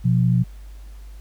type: tone pair together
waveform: sine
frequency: 123.47 / 176.59 Hz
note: B2 / F3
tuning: 0 / +19 cents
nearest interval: tritone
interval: 619 cents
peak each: -16 / -19 dBFS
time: 0.04-0.44 s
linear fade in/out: 20 ms
effects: added 50 Hz sine -36 dBFS peak until 1.2 s + pink hiss -55 dBFS RMS until 1.2 s